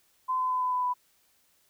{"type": "tone with pitch steps", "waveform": "sine", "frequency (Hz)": [1025, 1018.5, 1012.1, 1005.6, 999.3, 992.9], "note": ["C6", "C6", "B5", "B5", "B5", "B5"], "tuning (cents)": [-36, -47, 42, 31, 20, 9], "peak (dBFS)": -25, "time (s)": [0.28, 0.94], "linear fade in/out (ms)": 20, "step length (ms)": 110, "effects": ["white hiss -67 dBFS RMS until 1.69 s"]}